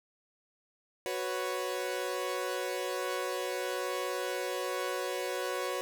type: chord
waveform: sawtooth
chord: F# suspended fourth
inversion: none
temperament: equal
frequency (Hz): 370 / 493.9 / 554.4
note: F#4 / B4 / C#5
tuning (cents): 0 / 0 / 0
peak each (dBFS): -33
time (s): 1.06-5.81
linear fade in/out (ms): 0
effects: none